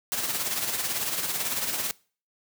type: noise with tremolo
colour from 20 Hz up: white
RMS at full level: -27 dBFS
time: 0.12-1.91 s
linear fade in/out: 0 ms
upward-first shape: sine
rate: 18 Hz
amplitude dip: 50%
effects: noise-tail reverb RT60 0.4 s tail -23 dB re dry + high-pass 100 Hz 12 dB/octave